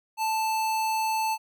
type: tone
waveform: square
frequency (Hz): 880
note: A5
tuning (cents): 0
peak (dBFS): -25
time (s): 0.17-1.38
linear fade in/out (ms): 50
effects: none